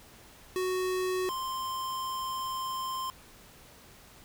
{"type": "tone pair in turn", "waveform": "square", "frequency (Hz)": [370, 1046.5], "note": ["F#4", "C6"], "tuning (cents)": [0, 0], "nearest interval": "octave + tritone", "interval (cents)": 1800, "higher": "second", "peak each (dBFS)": [-29, -33], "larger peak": "first", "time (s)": [[0.56, 1.29], [1.29, 3.1]], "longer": "second", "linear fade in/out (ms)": 0, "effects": ["pink hiss -54 dBFS RMS until 4.24 s"]}